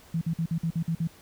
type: tone bursts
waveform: sine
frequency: 164.81 Hz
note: E3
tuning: in tune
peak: -24 dBFS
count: 8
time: 0.14-1.074 s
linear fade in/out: 5 ms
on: 73 ms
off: 50 ms
effects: pink hiss -54 dBFS RMS until 1.21 s